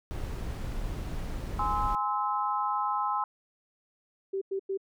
brown noise, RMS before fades -34 dBFS, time 0.11-1.95 s, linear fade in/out 0 ms
sine chord, Ab augmented, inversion none, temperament just, 830.6 / 1038.3 / 1297.8 Hz, Ab5 / C6 / E6, 0 / -14 / -27 cents, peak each -31 / -30 / -32 dBFS, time 1.59-3.24 s, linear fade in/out 2 ms
sine tone bursts, 388.1 Hz, G4, 17 cents flat, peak -28 dBFS, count 3, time 4.33-4.775 s, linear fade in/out 10 ms, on 85 ms, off 95 ms
effects none

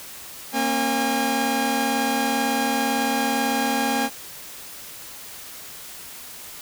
sawtooth tone cluster, 233 / 271 / 813 Hz, A#3 / C#4 / G#5, -1 / -39 / -37 cents, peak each -22 dBFS, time 0.52-4.1 s, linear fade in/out 50 ms, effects white hiss -39 dBFS RMS until 6.61 s

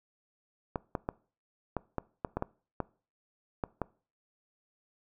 clicks, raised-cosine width 1 ms, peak -17 dBFS, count 11, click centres 0.758 / 0.952 / 1.089 / 1.767 / 1.983 / 2.248 / 2.37 / 2.424 / 2.803 / 3.638 / 3.817 s, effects noise-tail reverb RT60 0.4 s tail -22 dB re dry

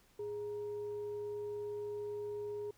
sine tone with frequency modulation, 414.7 Hz, G#4, 3 cents flat, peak -38 dBFS, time 0.19-2.71 s, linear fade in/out 5 ms, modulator 524 Hz, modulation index 0.23, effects pink hiss -68 dBFS RMS until 2.77 s

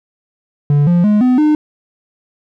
triangle tone with pitch steps, 144.8 / 174.2 / 209.6 / 252.1 / 303.3 Hz, D3 / F3 / G#3 / B3 / D#4, -24 / -4 / +16 / +36 / -44 cents, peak -6 dBFS, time 0.7-1.55 s, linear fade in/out 2 ms, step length 170 ms, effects none

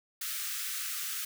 white high-pass noise, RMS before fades -36 dBFS, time 0.21-1.25 s, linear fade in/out 5 ms, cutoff 1200 Hz, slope 96 dB/octave, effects none

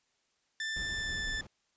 sawtooth tone with pitch glide, 1772 to 1760.8 Hz, A6 to A6, +12 to +1 cents, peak -30 dBFS, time 0.6-1.41 s, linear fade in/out 2 ms, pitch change -11 cents, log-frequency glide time 0.91-1.17 s
brown noise, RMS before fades -43 dBFS, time 0.76-1.47 s, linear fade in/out 5 ms
effects white hiss -75 dBFS RMS until 1.76 s + resampled to 16000 Hz

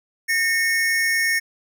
square tone pair together, 1824.3 / 2192 Hz, A#6 / C#7, -38 / -20 cents, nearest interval minor third, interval 318 cents, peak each -20 / -24 dBFS, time 0.28-1.4 s, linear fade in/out 20 ms, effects none

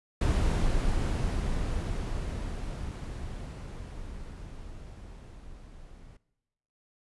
brown noise with level ramp, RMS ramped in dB -24 to -50 dBFS, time 0.21-6.17 s, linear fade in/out 5 ms, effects noise-tail reverb RT60 1.0 s tail -20 dB re dry + resampled to 24000 Hz

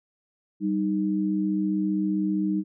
sine tone pair together, 194.4 / 309.6 Hz, G3 / D#4, -14 / -9 cents, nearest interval minor sixth, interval 805 cents, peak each -25 dBFS, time 0.6-2.64 s, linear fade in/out 50 ms, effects none

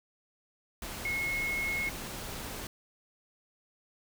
sine tone in noise, 2172 Hz, C#7, 36 cents flat, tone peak -30 dBFS, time 1.05-1.89 s, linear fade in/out 2 ms, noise pink, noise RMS -40 dBFS, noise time 0.82-2.67 s, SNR +7 dB, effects none

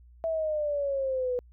sine exponential sweep, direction down, 659.3 to 490 Hz, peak -26 dBFS, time 0.24-1.39 s, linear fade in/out 0 ms, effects added 60 Hz sine -51 dBFS peak until 1.52 s

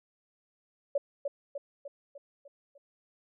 sine tone with echo, 566 Hz, C#5, 36 cents sharp, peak -24 dBFS, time 0.95-0.98 s, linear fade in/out 5 ms, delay 300 ms, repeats 6, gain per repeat -5 dB, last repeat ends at 2.78 s, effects none

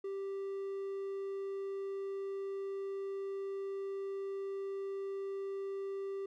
triangle tone, 392 Hz, G4, in tune, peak -35 dBFS, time 0.04-6.26 s, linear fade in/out 5 ms, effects none

